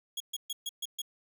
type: tone bursts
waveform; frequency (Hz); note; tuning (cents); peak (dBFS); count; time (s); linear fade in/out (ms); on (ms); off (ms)
sawtooth; 3322; G#7; 0; -30; 6; 0.17-1.018; 5; 33; 130
effects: none